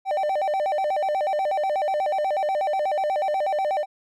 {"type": "tone with vibrato", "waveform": "triangle", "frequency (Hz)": 681, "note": "F5", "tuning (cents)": -44, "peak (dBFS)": -19, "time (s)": [0.05, 3.86], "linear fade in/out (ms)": 50, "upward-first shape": "square", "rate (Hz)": 8.2, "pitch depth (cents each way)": 220, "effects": []}